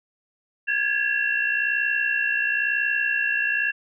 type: tone cluster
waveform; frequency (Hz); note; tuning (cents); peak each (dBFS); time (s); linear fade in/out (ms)
sine; 1642 / 1703 / 2721; G#6 / G#6 / F7; -20 / +43 / -46; -25; 0.67-3.72; 20
effects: none